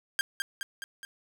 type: tone with echo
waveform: sawtooth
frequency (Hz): 1600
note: G6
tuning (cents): +35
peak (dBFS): -21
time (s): 0.19-0.21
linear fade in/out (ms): 0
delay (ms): 210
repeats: 4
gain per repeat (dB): -4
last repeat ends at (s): 1.05
effects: none